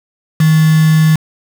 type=tone with quantisation; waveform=sine; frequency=157.7 Hz; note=D#3; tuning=24 cents sharp; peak=-6 dBFS; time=0.4-1.16 s; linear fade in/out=5 ms; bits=3; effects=none